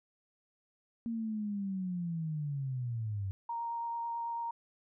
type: linear sweep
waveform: sine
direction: down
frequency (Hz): 233.1 to 94.1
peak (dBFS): -33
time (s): 1.06-3.31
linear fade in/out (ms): 0
type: tone with vibrato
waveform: sine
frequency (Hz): 932.3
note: A#5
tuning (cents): 0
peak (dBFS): -34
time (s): 3.49-4.51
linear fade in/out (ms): 5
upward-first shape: triangle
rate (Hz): 9.1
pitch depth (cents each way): 10
effects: none